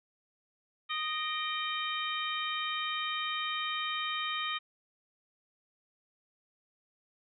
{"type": "harmonic tone with a mistuned harmonic", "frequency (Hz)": 620, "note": "D#5", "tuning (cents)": -6, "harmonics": [2, 3, 4, 5, 6], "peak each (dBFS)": [-36, -40, -39, -38, -39], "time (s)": [0.89, 4.59], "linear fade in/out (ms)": 20, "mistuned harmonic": 4, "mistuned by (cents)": -71, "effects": []}